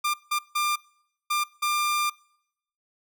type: tone bursts at uneven times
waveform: sawtooth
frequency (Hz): 1195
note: D6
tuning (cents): +30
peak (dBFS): -19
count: 5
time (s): 0.04-0.14 / 0.31-0.39 / 0.55-0.76 / 1.3-1.44 / 1.62-2.1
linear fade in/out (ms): 10
effects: noise-tail reverb RT60 0.8 s tail -25 dB re dry